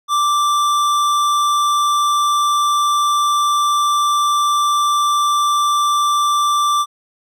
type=tone with tanh clipping; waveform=sine; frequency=1174.7 Hz; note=D6; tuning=in tune; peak=-15 dBFS; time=0.08-6.86 s; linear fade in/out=50 ms; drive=17 dB; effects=none